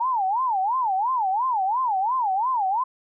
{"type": "tone with vibrato", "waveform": "sine", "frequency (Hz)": 887, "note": "A5", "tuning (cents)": 14, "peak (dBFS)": -20, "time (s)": [0, 2.84], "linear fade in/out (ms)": 10, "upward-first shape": "sine", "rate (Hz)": 2.9, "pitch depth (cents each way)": 290, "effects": []}